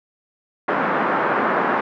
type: band-pass noise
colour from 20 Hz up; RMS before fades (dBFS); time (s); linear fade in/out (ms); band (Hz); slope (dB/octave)
white; -20; 0.68-1.81; 5; 190 to 1500; 24
effects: none